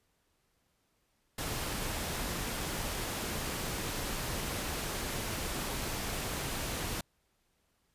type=noise; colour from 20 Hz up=pink; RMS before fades=-36 dBFS; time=1.38-7.01 s; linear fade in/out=5 ms; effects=pink hiss -75 dBFS RMS until 7.94 s + resampled to 32000 Hz